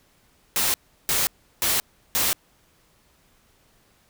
white noise bursts, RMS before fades -22 dBFS, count 4, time 0.56-2.33 s, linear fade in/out 0 ms, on 180 ms, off 350 ms, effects pink hiss -61 dBFS RMS until 4.09 s

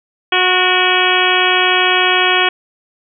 harmonic tone with a mistuned harmonic, 366 Hz, F#4, 19 cents flat, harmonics 1 / 2 / 3 / 4 / 5 / 6 / 7 / 8 / 9, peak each -19 / -19 / -19 / -19 / -19 / -19 / -19 / -19 / -19 dBFS, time 0.32-2.49 s, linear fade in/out 5 ms, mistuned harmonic 6, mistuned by +70 cents, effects none

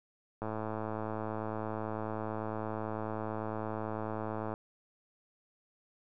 click train, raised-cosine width 1 ms, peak -23 dBFS, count 450, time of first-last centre 0.42-4.539 s, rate 109 Hz, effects none

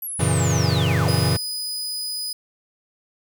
sine linear sweep, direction down, 11800 to 393.7 Hz, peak -27 dBFS, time 0.02-1.1 s, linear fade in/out 5 ms
square chord, F# dominant seventh, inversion none, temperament equal, 92.5 / 116.54 / 138.59 / 164.81 Hz, F#2 / A#2 / C#3 / E3, 0 / 0 / 0 / 0 cents, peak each -24 dBFS, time 0.19-1.37 s, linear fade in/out 10 ms
sawtooth tone, 4978 Hz, D#8, in tune, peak -23 dBFS, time 1.08-2.33 s, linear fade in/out 5 ms
effects none

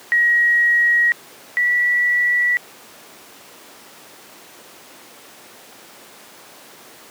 sine tone pair in turn, 1900 / 1948.9 Hz, A#6 / B6, +33 / -23 cents, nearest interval unison, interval 44 cents, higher second, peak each -12 / -14 dBFS, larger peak first, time 0.12-1.12 / 1.57-2.57 s, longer neither, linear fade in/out 0 ms, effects pink hiss -42 dBFS RMS until 7.1 s + high-pass 300 Hz 12 dB/octave

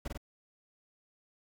brown noise with echo, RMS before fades -37 dBFS, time 0.05-0.08 s, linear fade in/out 5 ms, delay 48 ms, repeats 2, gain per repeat -2 dB, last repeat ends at 0.176 s, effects none

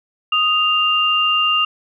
sine tone pair together, 1244.5 / 2794 Hz, D#6 / F7, 0 / 0 cents, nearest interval octave + major second, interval 1400 cents, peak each -18 / -15 dBFS, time 0.32-1.65 s, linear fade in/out 5 ms, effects none

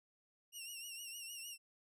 15% pulse tone with vibrato, 2800 Hz, F7, 4 cents sharp, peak -39 dBFS, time 0.52-1.58 s, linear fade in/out 50 ms, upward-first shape triangle, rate 6.5 Hz, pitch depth 84 cents each way, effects none

